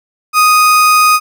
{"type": "tone", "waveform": "35% pulse", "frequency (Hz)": 1244.5, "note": "D#6", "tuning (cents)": 0, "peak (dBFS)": -4, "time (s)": [0.33, 1.2], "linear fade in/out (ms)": 50, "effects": []}